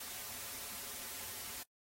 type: noise with comb filter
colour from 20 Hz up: white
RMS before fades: -45 dBFS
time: 0-1.63 s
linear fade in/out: 5 ms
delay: 6.3 ms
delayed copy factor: -0.7
effects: noise-tail reverb RT60 0.1 s tail -23 dB re dry + AAC 48 kbps